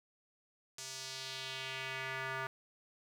square tone with band-pass filter sweep, 132.3 Hz, C3, 20 cents sharp, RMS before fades -42 dBFS, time 0.78-2.47 s, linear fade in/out 2 ms, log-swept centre 6600 to 1400 Hz, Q 1.8, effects 10-bit

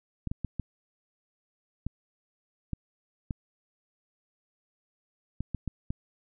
clicks, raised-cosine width 5 ms, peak -19 dBFS, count 11, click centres 0.273 / 0.315 / 0.447 / 0.597 / 1.866 / 2.733 / 3.308 / 5.406 / 5.547 / 5.677 / 5.905 s, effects none

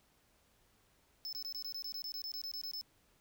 square tone bursts, 5250 Hz, E8, 8 cents flat, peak -40 dBFS, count 16, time 1.25-2.812 s, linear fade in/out 0 ms, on 77 ms, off 22 ms, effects pink hiss -71 dBFS RMS until 3.2 s

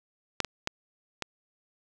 clicks, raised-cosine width 0.2 ms, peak -8 / -15 / -11 / -14 dBFS, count 4, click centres 0.403 / 0.447 / 0.674 / 1.223 s, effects none

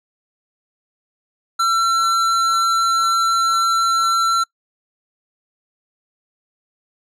square tone, 1349 Hz, E6, 40 cents sharp, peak -15 dBFS, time 1.59-4.44 s, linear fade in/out 10 ms, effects noise-tail reverb RT60 0.1 s tail -24 dB re dry + low-pass 8000 Hz 12 dB/octave

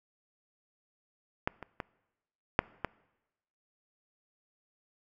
clicks, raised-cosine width 0.5 ms, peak -13 / -26 / -20 / -6 / -15 dBFS, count 5, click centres 1.475 / 1.627 / 1.802 / 2.591 / 2.847 s, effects noise-tail reverb RT60 1.0 s tail -23 dB re dry

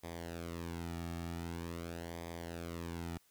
sawtooth tone with flanger, 84.6 Hz, E2, 45 cents sharp, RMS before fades -43 dBFS, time 0.03-3.18 s, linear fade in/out 10 ms, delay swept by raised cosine 0.71 to 2.01 ms, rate 0.45 Hz, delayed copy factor -0.7, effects white hiss -70 dBFS RMS until 3.3 s

